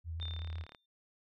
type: tone with vibrato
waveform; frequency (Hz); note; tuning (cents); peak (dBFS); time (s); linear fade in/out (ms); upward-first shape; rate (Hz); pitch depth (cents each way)
sine; 82.41; E2; 0; -37; 0.04-0.66; 50; sine; 7.9; 32
type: click train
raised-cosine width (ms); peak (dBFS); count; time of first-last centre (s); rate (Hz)
0.3; -34; 21; 0.2-0.748; 36.5
type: tone with exponential decay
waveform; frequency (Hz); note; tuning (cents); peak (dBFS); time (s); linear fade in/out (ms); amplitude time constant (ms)
sine; 3602; A7; +40; -39; 0.21-0.86; 5; 140
effects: none